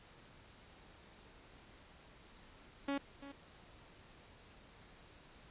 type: tone with echo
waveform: sawtooth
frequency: 279.3 Hz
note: C#4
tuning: 13 cents sharp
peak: -31 dBFS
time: 2.88-2.98 s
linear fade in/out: 5 ms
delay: 340 ms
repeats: 1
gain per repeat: -14 dB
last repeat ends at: 3.32 s
effects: pink hiss -60 dBFS RMS until 5.5 s + resampled to 8000 Hz